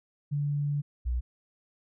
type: tone pair in turn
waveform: sine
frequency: 144.8 / 60.88 Hz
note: D3 / B1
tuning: -24 / -24 cents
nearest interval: octave + minor third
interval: 1500 cents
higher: first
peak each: -26 dBFS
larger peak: neither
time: 0.31-0.82 / 1.05-1.21 s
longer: first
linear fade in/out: 20 ms
effects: none